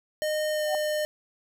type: tone with pitch glide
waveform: square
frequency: 613 to 607 Hz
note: D#5 to D#5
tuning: -26 to -43 cents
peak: -26 dBFS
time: 0.22-1.05 s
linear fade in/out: 0 ms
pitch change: -17 cents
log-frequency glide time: 0.51-0.65 s
type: tone with exponential growth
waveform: sine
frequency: 752 Hz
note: F#5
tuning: 28 cents sharp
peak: -23 dBFS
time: 0.6-0.75 s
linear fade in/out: 1 ms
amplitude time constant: 31 ms
effects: none